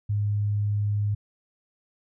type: tone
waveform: sine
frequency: 103.4 Hz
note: G#2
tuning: 7 cents flat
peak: -22 dBFS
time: 0.09-1.15 s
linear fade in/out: 10 ms
effects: none